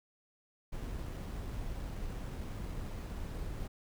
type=noise with sample-and-hold; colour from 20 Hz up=brown; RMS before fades=-40 dBFS; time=0.72-3.68 s; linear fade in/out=10 ms; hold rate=8820 Hz; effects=none